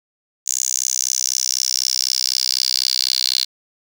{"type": "tone with high-pass filter sweep", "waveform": "10% pulse", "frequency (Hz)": 64, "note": "C2", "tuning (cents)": -38, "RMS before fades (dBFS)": -20, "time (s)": [0.46, 3.45], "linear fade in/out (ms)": 20, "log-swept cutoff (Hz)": [6700, 4300], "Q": 6.9, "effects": []}